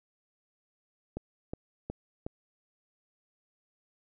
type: click train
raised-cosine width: 2 ms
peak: -22 dBFS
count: 4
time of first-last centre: 1.17-2.265 s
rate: 2.74 Hz
effects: none